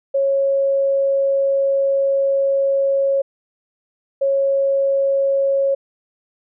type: tone pair in turn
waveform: sine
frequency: 549 / 549 Hz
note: C#5 / C#5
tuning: -17 / -17 cents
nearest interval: unison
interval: 0 cents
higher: neither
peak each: -14 dBFS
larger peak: neither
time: 0.14-3.22 / 4.21-5.75 s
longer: first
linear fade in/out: 10 ms
effects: none